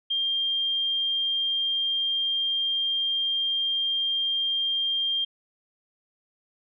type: tone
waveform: sine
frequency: 3196 Hz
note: G7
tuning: 33 cents sharp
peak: -23 dBFS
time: 0.1-5.25 s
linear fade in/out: 10 ms
effects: none